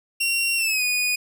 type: tone with pitch glide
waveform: sawtooth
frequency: 2746 to 2475 Hz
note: F7 to D#7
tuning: -30 to -10 cents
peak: -17 dBFS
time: 0.2-1.16 s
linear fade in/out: 10 ms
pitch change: -180 cents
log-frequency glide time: 0.56-0.83 s
effects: none